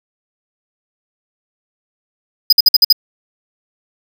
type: tone bursts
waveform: square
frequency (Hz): 4978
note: D#8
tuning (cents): 0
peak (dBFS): -4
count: 6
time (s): 2.5-2.927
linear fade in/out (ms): 5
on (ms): 27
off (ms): 53
effects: 7-bit